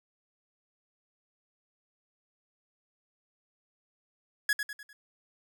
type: tone with echo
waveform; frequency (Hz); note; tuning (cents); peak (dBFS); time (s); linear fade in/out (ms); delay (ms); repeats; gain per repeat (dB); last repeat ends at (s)
45% pulse; 1676; G#6; +15; -23; 4.49-4.53; 2; 100; 4; -7; 4.93
effects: none